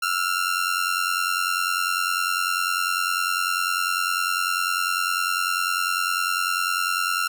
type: ring-modulated tone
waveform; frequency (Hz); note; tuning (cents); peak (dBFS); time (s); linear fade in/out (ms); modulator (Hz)
sawtooth; 1374; F6; -29; -15; 0.02-7.28; 10; 45
effects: none

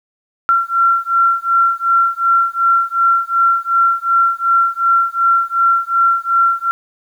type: beating tone pair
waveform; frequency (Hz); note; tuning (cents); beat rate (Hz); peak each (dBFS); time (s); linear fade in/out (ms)
sine; 1363 / 1365.7; F6 / F6; -43 / -39; 2.7; -14; 0.49-6.71; 0
effects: 8-bit

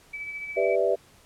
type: tone with tremolo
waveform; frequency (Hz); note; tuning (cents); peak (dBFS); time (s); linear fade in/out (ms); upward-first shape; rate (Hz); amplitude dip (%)
sine; 2300; D7; -37; -31; 0.13-0.76; 10; sine; 14; 40
type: chord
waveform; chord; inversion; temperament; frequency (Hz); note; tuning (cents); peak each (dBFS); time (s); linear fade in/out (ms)
sine; E minor seventh; first; equal; 392 / 493.9 / 587.3 / 659.3; G4 / B4 / D5 / E5; 0 / 0 / 0 / 0; -26; 0.56-0.96; 20
effects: pink hiss -56 dBFS RMS until 1.25 s + low-pass 12000 Hz 12 dB/octave

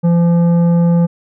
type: tone with tanh clipping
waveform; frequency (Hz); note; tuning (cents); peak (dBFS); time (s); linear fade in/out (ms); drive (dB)
sine; 170.9; F3; -37; -10; 0.03-1.07; 20; 10
effects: none

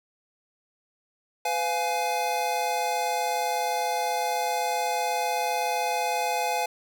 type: chord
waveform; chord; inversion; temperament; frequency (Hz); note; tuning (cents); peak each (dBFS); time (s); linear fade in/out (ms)
square; F diminished; second; just; 502.9 / 698.5 / 838.1; Cb5 / F5 / Ab5; +31 / 0 / +16; -33 / -30 / -28; 1.45-6.66; 5
effects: none

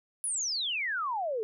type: exponential sweep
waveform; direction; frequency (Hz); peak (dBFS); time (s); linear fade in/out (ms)
sine; down; 10690 to 416.3; -29; 0.24-1.43; 0
effects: none

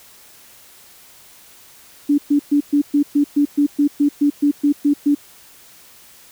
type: tone bursts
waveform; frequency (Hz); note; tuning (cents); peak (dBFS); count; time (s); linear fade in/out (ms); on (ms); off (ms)
sine; 289; D4; -28; -11; 15; 2.09-5.15; 10; 92; 120
effects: white hiss -46 dBFS RMS until 6.31 s

